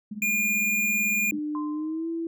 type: tone with tremolo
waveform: sine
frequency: 210 Hz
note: G#3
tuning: 19 cents sharp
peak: -29 dBFS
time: 0.11-1.39 s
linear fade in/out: 5 ms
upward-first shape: triangle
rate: 18 Hz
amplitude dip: 95%
type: tone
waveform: square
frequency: 2419 Hz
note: D#7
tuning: 49 cents flat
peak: -23 dBFS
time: 0.22-1.31 s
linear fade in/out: 2 ms
type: tone with pitch glide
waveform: sine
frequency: 300.3 to 331.3 Hz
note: D4 to E4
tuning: +39 to +9 cents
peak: -27 dBFS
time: 1.32-2.27 s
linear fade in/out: 2 ms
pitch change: +170 cents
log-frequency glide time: 1.72-2.08 s
type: tone with exponential decay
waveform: sine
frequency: 1039 Hz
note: C6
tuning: 12 cents flat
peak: -31 dBFS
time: 1.55-2.2 s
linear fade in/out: 1 ms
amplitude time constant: 140 ms
effects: none